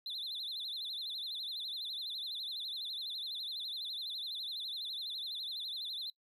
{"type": "tone with vibrato", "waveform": "triangle", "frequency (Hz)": 3799, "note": "A#7", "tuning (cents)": 32, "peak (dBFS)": -36, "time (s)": [0.06, 6.1], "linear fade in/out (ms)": 2, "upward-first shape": "sine", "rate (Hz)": 12, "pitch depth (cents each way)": 170, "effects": ["noise-tail reverb RT60 0.1 s tail -24 dB re dry", "tanh soft clip ceiling -33 dBFS"]}